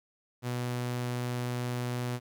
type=tone; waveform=sawtooth; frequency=122.9 Hz; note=B2; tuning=8 cents flat; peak=-27 dBFS; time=0.42-2.2 s; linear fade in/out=50 ms; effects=11-bit